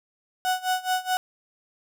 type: tone with tremolo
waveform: 35% pulse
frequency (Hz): 740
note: F#5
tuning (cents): 0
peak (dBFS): -19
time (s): 0.45-1.17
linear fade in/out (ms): 0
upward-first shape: sine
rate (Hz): 4.7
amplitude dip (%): 90
effects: none